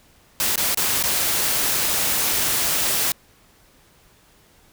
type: noise with dropouts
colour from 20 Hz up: white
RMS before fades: -21 dBFS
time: 0.4-3.12 s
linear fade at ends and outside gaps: 1 ms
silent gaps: 0.558-0.577 / 0.746-0.773 / 1.027-1.037 s
effects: pink hiss -55 dBFS RMS until 4.72 s